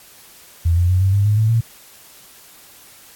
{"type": "tone with pitch steps", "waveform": "sine", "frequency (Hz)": [84, 87.82, 91.81, 95.99, 100.36, 104.92, 109.69, 114.68], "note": ["E2", "F2", "F#2", "G2", "G2", "G#2", "A2", "A#2"], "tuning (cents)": [33, 10, -13, -36, 41, 18, -5, -28], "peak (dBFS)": -12, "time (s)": [0.65, 1.61], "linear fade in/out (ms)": 10, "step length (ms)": 120, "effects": ["white hiss -45 dBFS RMS until 3.15 s", "AAC 64 kbps"]}